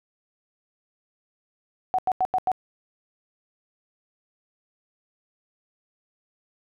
sine tone bursts, 746 Hz, F#5, 14 cents sharp, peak -19 dBFS, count 5, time 1.94-2.517 s, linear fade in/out 0 ms, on 45 ms, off 88 ms, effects none

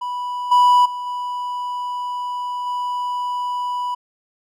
triangle tone with level steps, 985 Hz, B5, 5 cents flat, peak -21 / -8 / -23 / -21 / -19 dBFS, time 0.01-3.95 s, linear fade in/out 10 ms, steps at 0.51 / 0.85 / 1.06 / 2.66 s, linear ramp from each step 10 ms, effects none

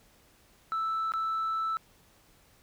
sine tone with dropouts, 1318.5 Hz, E6, in tune, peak -26 dBFS, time 0.72-1.77 s, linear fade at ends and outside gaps 0 ms, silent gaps 1.12-1.137 s, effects tanh soft clip ceiling -26 dBFS + pink hiss -62 dBFS RMS until 2.62 s

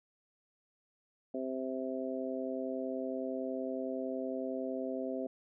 harmonic tone, 130.81 Hz, C3, in tune, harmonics 2 / 3 / 4 / 5, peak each -38 / -41 / -40 / -41 dBFS, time 1.34-5.27 s, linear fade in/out 5 ms, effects none

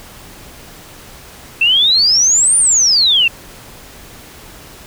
sine exponential two-way sweep, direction up then down, 2637 to 9397 to 2637 Hz, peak -8 dBFS, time 1.61-3.28 s, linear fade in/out 5 ms, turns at 2.58 s, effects pink hiss -37 dBFS RMS until 4.86 s

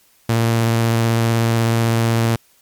sawtooth tone with vibrato, 114.9 Hz, A#2, 25 cents flat, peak -10 dBFS, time 0.29-2.36 s, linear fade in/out 5 ms, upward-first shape sine, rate 16 Hz, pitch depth 13 cents each way, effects white hiss -55 dBFS RMS until 2.61 s + MP3 96 kbps

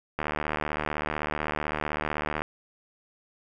click train, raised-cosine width 0.5 ms, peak -13 dBFS, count 170, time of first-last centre 0.19-2.42 s, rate 75.8 Hz, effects none

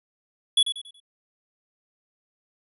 square tone with echo, 3390 Hz, G#7, 35 cents sharp, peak -16 dBFS, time 0.57-0.63 s, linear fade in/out 5 ms, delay 93 ms, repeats 4, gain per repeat -9 dB, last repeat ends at 1.002 s, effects resampled to 32000 Hz

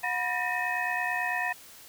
sine tone cluster, 725 / 977 / 1801 / 1870 / 2535 Hz, F#5 / B5 / A6 / A#6 / D#7, -35 / -19 / +40 / +5 / +32 cents, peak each -33 / -35 / -32 / -33 / -35 dBFS, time 0.03-1.53 s, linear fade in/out 10 ms, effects white hiss -50 dBFS RMS until 1.88 s

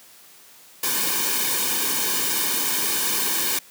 white noise with comb filter, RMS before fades -23 dBFS, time 0.83-3.59 s, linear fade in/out 5 ms, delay 1.5 ms, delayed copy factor -0.8, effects white hiss -49 dBFS RMS until 3.7 s + high-pass 150 Hz 12 dB/octave

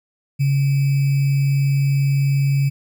sine tone with sample-and-hold, 138.59 Hz, C#3, in tune, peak -14 dBFS, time 0.39-2.7 s, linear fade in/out 20 ms, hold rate 2450 Hz, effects none

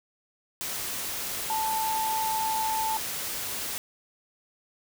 sine tone in noise, 882 Hz, A5, 4 cents sharp, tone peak -26 dBFS, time 1.5-2.97 s, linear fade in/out 0 ms, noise white, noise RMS -33 dBFS, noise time 0.61-3.78 s, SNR +4 dB, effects none

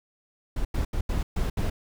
brown noise bursts at uneven times, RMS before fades -26 dBFS, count 6, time 0.56-0.65 / 0.74-0.85 / 0.93-1.01 / 1.09-1.23 / 1.36-1.5 / 1.57-1.7 s, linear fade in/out 5 ms, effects none

